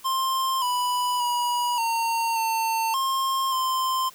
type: tone with pitch steps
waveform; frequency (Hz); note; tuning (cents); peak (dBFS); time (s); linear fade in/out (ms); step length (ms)
square; 1054 / 988 / 969 / 916 / 900 / 1066 / 1042; C6 / B5 / B5 / A#5 / A5 / C6 / C6; +12 / 0 / -33 / -31 / +39 / +32 / -7; -23; 0.04-4.1; 20; 580
effects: white hiss -50 dBFS RMS until 4.14 s